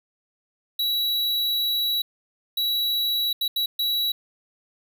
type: tone bursts at uneven times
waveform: square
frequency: 3909 Hz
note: B7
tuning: 19 cents flat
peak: -22 dBFS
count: 5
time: 0.79-2.02 / 2.57-3.33 / 3.41-3.48 / 3.56-3.66 / 3.79-4.12 s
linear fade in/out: 5 ms
effects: none